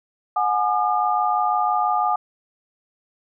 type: tone cluster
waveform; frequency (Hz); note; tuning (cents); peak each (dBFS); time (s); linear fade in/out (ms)
sine; 731 / 837 / 1208; F#5 / G#5 / D6; -21 / +13 / +48; -22; 0.36-2.16; 5
effects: none